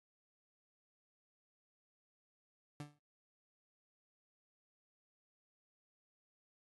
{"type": "tone with exponential decay", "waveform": "30% pulse", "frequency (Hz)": 146.83, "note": "D3", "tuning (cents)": 0, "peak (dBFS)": -38, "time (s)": [2.8, 2.99], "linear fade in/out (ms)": 2, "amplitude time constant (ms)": 40, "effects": ["AAC 32 kbps"]}